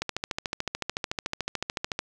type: click train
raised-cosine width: 0.2 ms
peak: -11 dBFS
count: 28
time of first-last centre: 0.02-1.991 s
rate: 13.7 Hz
effects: none